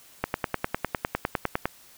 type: click train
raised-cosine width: 0.5 ms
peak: -9 dBFS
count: 15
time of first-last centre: 0.24-1.656 s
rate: 9.89 Hz
effects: white hiss -53 dBFS RMS until 1.97 s